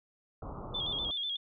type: low-pass noise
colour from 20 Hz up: pink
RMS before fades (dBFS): -42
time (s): 0.42-1.11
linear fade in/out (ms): 2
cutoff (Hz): 1300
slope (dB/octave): 96
type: tone with vibrato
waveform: sine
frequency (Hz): 3400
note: G#7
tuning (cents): +40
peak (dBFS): -32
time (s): 0.74-1.37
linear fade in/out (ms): 10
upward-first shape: square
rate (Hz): 8.1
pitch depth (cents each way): 61
effects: none